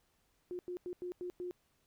sine tone bursts at uneven times, 357.7 Hz, F4, 41 cents sharp, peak -38 dBFS, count 6, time 0.51-0.59 / 0.68-0.77 / 0.86-0.93 / 1.02-1.12 / 1.21-1.3 / 1.4-1.51 s, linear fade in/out 0 ms, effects pink hiss -75 dBFS RMS until 1.86 s

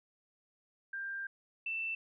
sine tone pair in turn, 1589 / 2667 Hz, G6 / E7, +23 / +20 cents, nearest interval major sixth, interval 897 cents, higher second, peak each -37 / -34 dBFS, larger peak second, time 0.93-1.27 / 1.66-1.95 s, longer first, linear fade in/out 5 ms, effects none

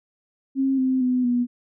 sine tone with pitch steps, 268.5 / 260 / 251.7 / 243.7 Hz, C4 / C4 / B3 / B3, +45 / -11 / +33 / -23 cents, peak -18 dBFS, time 0.55-1.47 s, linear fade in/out 50 ms, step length 230 ms, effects none

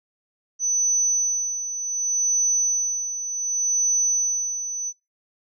sine tone with tremolo, 6000 Hz, F#8, 23 cents sharp, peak -17 dBFS, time 0.59-4.93 s, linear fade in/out 50 ms, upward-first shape sine, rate 0.67 Hz, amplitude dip 65%, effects noise-tail reverb RT60 0.2 s tail -18 dB re dry

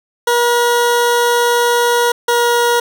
20% pulse tone pair in turn, 478.8 / 476.6 Hz, A#4 / A#4, +46 / +38 cents, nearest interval unison, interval 8 cents, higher first, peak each -6 dBFS, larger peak neither, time 0.27-2.12 / 2.28-2.8 s, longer first, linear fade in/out 5 ms, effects none

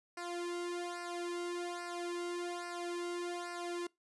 sawtooth tone with flanger, 349.2 Hz, F4, in tune, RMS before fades -40 dBFS, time 0.17-3.87 s, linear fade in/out 5 ms, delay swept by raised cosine 0.29 to 1.69 ms, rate 1.2 Hz, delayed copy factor -1, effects noise-tail reverb RT60 0.2 s tail -24 dB re dry + resampled to 24000 Hz

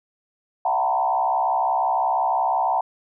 sine tone with frequency modulation, 827 Hz, G#5, 8 cents flat, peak -18 dBFS, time 0.65-2.81 s, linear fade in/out 5 ms, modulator 65.8 Hz, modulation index 2.2, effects none

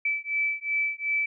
sine beating tone pair, 2311 / 2313.7 Hz, D7 / D7, -28 / -26 cents, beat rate 2.7 Hz, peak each -28 dBFS, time 0.05-1.26 s, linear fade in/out 5 ms, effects none

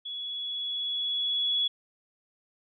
sine tone with level ramp, 3379 Hz, G#7, 29 cents sharp, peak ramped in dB -34 to -23 dBFS, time 0.05-1.68 s, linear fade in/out 10 ms, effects none

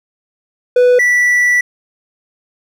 triangle tone pair in turn, 494.9 / 1960.8 Hz, B4 / B6, +4 / -13 cents, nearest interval 2 octaves, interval 2383 cents, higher second, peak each -4 / -7 dBFS, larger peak first, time 0.76-0.99 / 0.99-1.61 s, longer second, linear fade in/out 5 ms, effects none

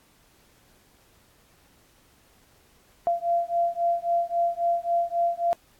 sine beating tone pair, 685 / 688.7 Hz, F5 / F5, -34 / -24 cents, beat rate 3.7 Hz, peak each -25 dBFS, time 3.07-5.53 s, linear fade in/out 0 ms, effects pink hiss -60 dBFS RMS until 5.79 s + AAC 64 kbps

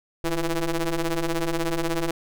sawtooth ring-modulated tone, 164.81 Hz, E3, in tune, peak -16 dBFS, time 0.24-2.11 s, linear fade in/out 2 ms, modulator 173 Hz, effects none

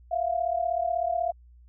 sine tone pair together, 671 / 707.2 Hz, E5 / F5, +31 / +22 cents, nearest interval minor second, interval 91 cents, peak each -27 dBFS, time 0.11-1.32 s, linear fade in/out 10 ms, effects added 60 Hz sine -50 dBFS peak until 1.68 s

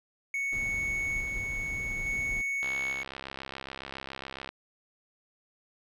triangle tone with tremolo, 2217 Hz, C#7, in tune, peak -27 dBFS, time 0.34-3.03 s, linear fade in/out 2 ms, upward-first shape square, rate 0.58 Hz, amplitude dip 30%
brown noise, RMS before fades -40 dBFS, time 0.52-2.42 s, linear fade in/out 10 ms
click train, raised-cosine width 0.3 ms, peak -22 dBFS, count 126, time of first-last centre 2.63-4.49 s, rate 67.2 Hz
effects none

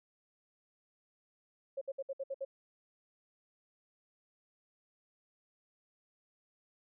sine tone bursts, 543 Hz, C#5, 36 cents flat, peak -35 dBFS, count 7, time 1.77-2.45 s, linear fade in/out 10 ms, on 44 ms, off 62 ms, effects none

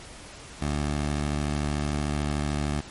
15% pulse tone, 73.42 Hz, D2, in tune, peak -19 dBFS, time 0.61-2.81 s, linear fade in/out 10 ms, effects pink hiss -44 dBFS RMS until 2.9 s + MP3 48 kbps

